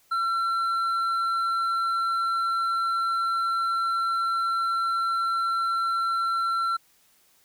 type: tone with hard clipping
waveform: sine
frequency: 1354 Hz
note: E6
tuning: 46 cents sharp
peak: -24 dBFS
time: 0.11-6.77 s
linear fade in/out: 10 ms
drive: 4 dB
effects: white hiss -62 dBFS RMS until 7.44 s